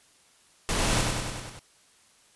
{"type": "noise with echo", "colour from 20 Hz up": "pink", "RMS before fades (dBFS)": -27, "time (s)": [0.69, 1.01], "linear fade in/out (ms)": 0, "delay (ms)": 97, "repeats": 6, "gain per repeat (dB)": -3, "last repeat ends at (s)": 1.592, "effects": ["white hiss -60 dBFS RMS until 2.35 s", "resampled to 24000 Hz"]}